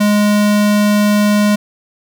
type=tone; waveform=square; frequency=207.7 Hz; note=G#3; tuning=in tune; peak=-10 dBFS; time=0-1.56 s; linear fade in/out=10 ms; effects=none